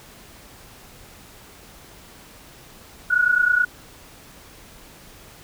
sine tone pair together, 1441 / 1470.4 Hz, F#6 / F#6, -46 / -11 cents, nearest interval unison, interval 35 cents, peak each -20 / -17 dBFS, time 3.1-3.65 s, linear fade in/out 10 ms, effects pink hiss -46 dBFS RMS until 5.43 s

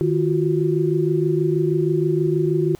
sine tone cluster, 154.2 / 345.1 / 371.4 Hz, D#3 / F4 / F#4, -15 / -21 / +7 cents, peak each -21 dBFS, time 0.01-2.75 s, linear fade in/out 0 ms, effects pink hiss -52 dBFS RMS until 2.79 s

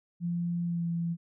sine tone with pitch glide, 172.5 to 169.15 Hz, F3 to E3, -21 to +45 cents, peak -28 dBFS, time 0.2-1.17 s, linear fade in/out 50 ms, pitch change -34 cents, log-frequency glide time 0.64-0.86 s, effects none

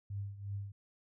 sine tone with tremolo, 100 Hz, G2, 35 cents sharp, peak -35 dBFS, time 0.1-0.72 s, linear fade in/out 5 ms, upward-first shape triangle, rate 2.8 Hz, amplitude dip 80%, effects none

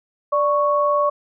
sine tone pair together, 586.9 / 1108.7 Hz, D5 / C#6, -1 / 0 cents, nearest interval major seventh, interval 1101 cents, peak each -18 dBFS, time 0.32-1.1 s, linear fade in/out 10 ms, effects none

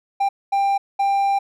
triangle tone bursts at uneven times, 793 Hz, G5, 20 cents sharp, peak -14 dBFS, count 3, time 0.2-0.29 / 0.52-0.78 / 0.99-1.39 s, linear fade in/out 10 ms, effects none

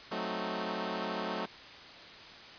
10% pulse chord, F# diminished seventh, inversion none, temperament equal, 185 / 220 / 261.6 / 311.1 Hz, F#3 / A3 / C4 / Eb4, 0 / 0 / 0 / 0 cents, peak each -30 / -29 / -34 / -34 dBFS, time 0.11-1.46 s, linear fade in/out 10 ms, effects white hiss -49 dBFS RMS until 2.58 s + resampled to 11025 Hz

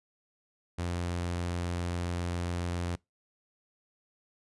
sawtooth tone, 87.31 Hz, F2, in tune, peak -27 dBFS, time 0.78-2.96 s, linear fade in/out 10 ms, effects noise-tail reverb RT60 0.2 s tail -25 dB re dry + resampled to 24000 Hz

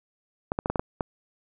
clicks, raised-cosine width 1 ms, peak -12 dBFS, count 7, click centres 0.519 / 0.589 / 0.659 / 0.7 / 0.758 / 0.795 / 1.008 s, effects none

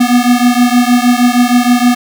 square beating tone pair, 241.7 / 248.1 Hz, B3 / B3, -37 / +8 cents, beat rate 6.4 Hz, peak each -10 / -11 dBFS, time 0-1.95 s, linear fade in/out 10 ms, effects none

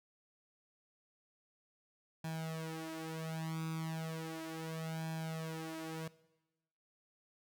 sawtooth tone with flanger, 161 Hz, E3, 41 cents flat, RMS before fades -42 dBFS, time 2.24-6.08 s, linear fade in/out 5 ms, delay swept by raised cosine 1.2 to 5.4 ms, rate 0.35 Hz, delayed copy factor +0.85, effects noise-tail reverb RT60 1.0 s tail -19 dB re dry

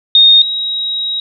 sine tone pair in turn, 3694 / 3815 Hz, A#7 / A#7, -16 / +39 cents, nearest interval minor second, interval 55 cents, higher second, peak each -3 / -15 dBFS, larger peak first, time 0.15-0.42 / 0.42-1.2 s, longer second, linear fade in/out 2 ms, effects none

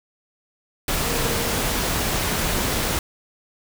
sine tone in noise, 466.2 Hz, A#4, in tune, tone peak -32 dBFS, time 1.05-1.56 s, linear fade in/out 2 ms, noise pink, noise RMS -23 dBFS, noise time 0.88-2.99 s, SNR -12 dB, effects none

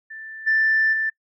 sine tone with level steps, 1769 Hz, A6, 9 cents sharp, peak -34 / -15 / -20 dBFS, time 0.1-1.1 s, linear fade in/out 10 ms, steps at 0.46 / 0.92 s, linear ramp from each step 20 ms, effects noise-tail reverb RT60 0.1 s tail -25 dB re dry + tanh soft clip ceiling -11 dBFS

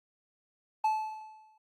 triangle tone with exponential decay, 868 Hz, A5, 24 cents flat, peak -21 dBFS, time 0.84-1.58 s, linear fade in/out 5 ms, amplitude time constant 160 ms, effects Opus 32 kbps

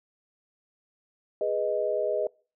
sine chord, G# minor, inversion none, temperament equal, 415.3 / 493.9 / 622.3 Hz, G#4 / B4 / D#5, 0 / 0 / 0 cents, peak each -30 / -30 / -27 dBFS, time 1.41-2.27 s, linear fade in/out 2 ms, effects noise-tail reverb RT60 0.4 s tail -26 dB re dry

